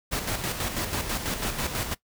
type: noise with tremolo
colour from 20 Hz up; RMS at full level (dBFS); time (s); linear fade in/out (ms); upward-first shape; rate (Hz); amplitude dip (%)
pink; -28; 0.11-1.95; 20; square; 6.1; 50
effects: noise-tail reverb RT60 0.1 s tail -19 dB re dry